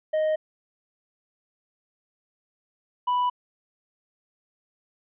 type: tone pair in turn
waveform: triangle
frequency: 622.3 / 987.8 Hz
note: D#5 / B5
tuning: 0 / 0 cents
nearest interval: minor sixth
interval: 800 cents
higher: second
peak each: -19 dBFS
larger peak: neither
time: 0.13-0.36 / 3.07-3.3 s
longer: neither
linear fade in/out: 10 ms
effects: resampled to 8000 Hz